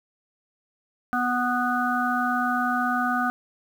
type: harmonic tone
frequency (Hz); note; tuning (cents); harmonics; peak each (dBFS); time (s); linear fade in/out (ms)
246.9; B3; 0; 1 / 3 / 5 / 6; -27 / -27 / -27 / -27; 1.13-3.3; 0
effects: 8-bit